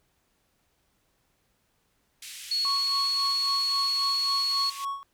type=band-pass noise; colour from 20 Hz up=pink; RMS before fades=-42 dBFS; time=2.22-4.85 s; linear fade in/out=5 ms; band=2300 to 12000 Hz; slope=24 dB/octave
type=tone; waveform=sine; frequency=4358 Hz; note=C#8; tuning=30 cents flat; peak=-24 dBFS; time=2.51-4.7 s; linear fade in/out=5 ms
type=tone with tremolo; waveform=triangle; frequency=1108.7 Hz; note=C#6; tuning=in tune; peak=-26 dBFS; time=2.65-5.03 s; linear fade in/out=0 ms; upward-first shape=sine; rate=3.7 Hz; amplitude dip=80%
effects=pink hiss -71 dBFS RMS until 5.13 s